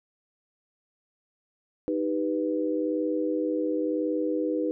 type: chord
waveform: sine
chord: Eb augmented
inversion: none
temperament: equal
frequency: 311.1 / 392 / 493.9 Hz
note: Eb4 / G4 / B4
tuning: 0 / 0 / 0 cents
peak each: -27 / -32 / -29 dBFS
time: 1.88-4.71 s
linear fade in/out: 0 ms
effects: none